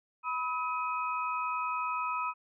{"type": "tone cluster", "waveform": "sine", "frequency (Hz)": [988, 1277, 2515], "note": ["B5", "D#6", "D#7"], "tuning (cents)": [0, 45, 18], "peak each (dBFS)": [-34, -33, -39], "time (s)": [0.23, 2.34], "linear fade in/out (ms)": 50, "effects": []}